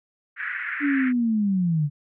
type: band-pass noise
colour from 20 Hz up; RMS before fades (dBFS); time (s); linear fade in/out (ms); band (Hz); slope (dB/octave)
pink; -30; 0.36-1.13; 50; 1500 to 2100; 48
type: linear sweep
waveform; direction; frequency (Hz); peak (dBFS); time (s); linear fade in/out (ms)
sine; down; 293.7 to 141.1; -19; 0.8-1.9; 50
effects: none